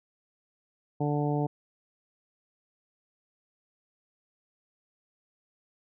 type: harmonic tone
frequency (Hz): 146.83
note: D3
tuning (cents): 0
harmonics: 1 / 2 / 3 / 4 / 5 / 6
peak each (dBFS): -28 / -31 / -33 / -38 / -35 / -39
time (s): 1-1.47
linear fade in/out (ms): 10
effects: none